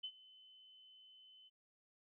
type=tone with ADSR envelope; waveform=sine; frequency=3039 Hz; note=F#7; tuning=46 cents sharp; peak=-40 dBFS; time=0.03-1.5 s; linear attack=13 ms; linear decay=66 ms; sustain=-20 dB; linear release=28 ms; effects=none